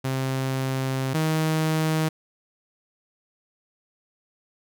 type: tone pair in turn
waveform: sawtooth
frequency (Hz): 132.4 / 157.72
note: C3 / D#3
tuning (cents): +21 / +24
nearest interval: minor third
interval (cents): 303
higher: second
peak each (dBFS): -20 / -17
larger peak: second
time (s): 0.04-1.14 / 1.14-2.09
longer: first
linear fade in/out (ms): 10
effects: none